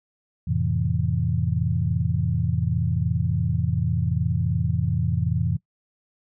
sine chord, F major seventh, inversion none, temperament equal, 87.31 / 110 / 130.81 / 164.81 Hz, F2 / A2 / C3 / E3, 0 / 0 / 0 / 0 cents, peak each -26 dBFS, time 0.47-5.57 s, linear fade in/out 10 ms, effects noise-tail reverb RT60 0.1 s tail -21 dB re dry

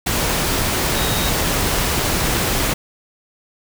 sine tone in noise, 3764 Hz, A#7, 16 cents sharp, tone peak -27 dBFS, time 0.96-1.3 s, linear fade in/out 10 ms, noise pink, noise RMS -19 dBFS, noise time 0.06-2.74 s, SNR -11 dB, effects none

